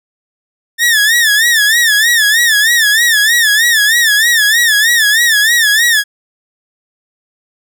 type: tone with vibrato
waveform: sawtooth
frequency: 1785 Hz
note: A6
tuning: 24 cents sharp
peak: -4 dBFS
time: 0.78-6.04 s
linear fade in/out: 50 ms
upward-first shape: sine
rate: 3.2 Hz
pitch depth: 130 cents each way
effects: none